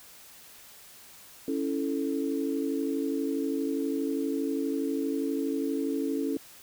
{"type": "chord", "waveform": "sine", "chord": "A major", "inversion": "first", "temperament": "equal", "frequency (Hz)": [277.2, 329.6, 440], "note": ["C#4", "E4", "A4"], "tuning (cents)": [0, 0, 0], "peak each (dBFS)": [-29, -33, -33], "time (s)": [1.48, 6.37], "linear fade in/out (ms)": 2, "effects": ["white hiss -51 dBFS RMS until 6.62 s"]}